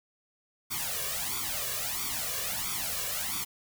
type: noise with flanger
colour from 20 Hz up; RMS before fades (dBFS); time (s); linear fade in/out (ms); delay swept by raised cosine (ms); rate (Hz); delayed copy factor
white; -33; 0.7-3.45; 20; 0.86 to 1.79; 1.5; +0.95
effects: none